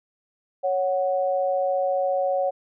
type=tone pair together; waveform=sine; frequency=554.4 / 740 Hz; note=C#5 / F#5; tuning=0 / 0 cents; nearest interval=perfect fourth; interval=500 cents; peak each=-22 / -25 dBFS; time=0.63-2.51 s; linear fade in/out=20 ms; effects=none